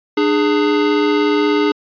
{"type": "tone pair together", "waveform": "square", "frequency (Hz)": [299.1, 415.3], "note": ["D4", "G#4"], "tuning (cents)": [32, 0], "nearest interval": "tritone", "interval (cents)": 568, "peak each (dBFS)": -16, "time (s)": [0.17, 1.72], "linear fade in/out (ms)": 5, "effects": ["resampled to 11025 Hz"]}